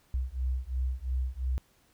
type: beating tone pair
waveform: sine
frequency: 62.6 / 65.5 Hz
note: B1 / C2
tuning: +24 / +2 cents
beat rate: 2.9 Hz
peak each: -31 / -31 dBFS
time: 0.14-1.58 s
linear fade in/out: 0 ms
effects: tanh soft clip ceiling -21 dBFS + pink hiss -66 dBFS RMS until 1.93 s